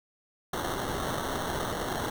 violet noise with sample-and-hold, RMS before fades -32 dBFS, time 0.53-2.1 s, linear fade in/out 5 ms, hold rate 2450 Hz, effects none

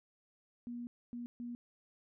sine tone bursts at uneven times, 240 Hz, B3, 49 cents flat, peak -40 dBFS, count 3, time 0.67-0.87 / 1.13-1.26 / 1.4-1.55 s, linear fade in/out 0 ms, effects none

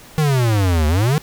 square exponential two-way sweep, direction down then up, 159.6 to 73.8 to 159.6 Hz, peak -14 dBFS, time 0.18-1.18 s, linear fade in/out 0 ms, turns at 0.87 s, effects pink hiss -42 dBFS RMS until 1.22 s

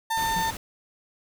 35% pulse tone, 898 Hz, A5, 35 cents sharp, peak -22 dBFS, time 0.1-0.51 s, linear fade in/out 10 ms
pink noise, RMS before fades -36 dBFS, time 0.17-0.57 s, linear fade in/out 2 ms
sine tone with exponential decay, 174.61 Hz, F3, in tune, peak -27 dBFS, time 0.36-0.54 s, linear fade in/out 5 ms, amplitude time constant 37 ms
effects none

